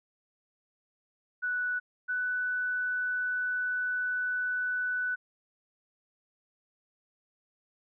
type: tone pair in turn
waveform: sine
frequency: 1480 / 1491.2 Hz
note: F#6 / F#6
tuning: 0 / +13 cents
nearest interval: unison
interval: 13 cents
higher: second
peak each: -28 dBFS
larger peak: neither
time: 1.42-1.8 / 2.08-5.16 s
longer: second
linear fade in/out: 20 ms
effects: none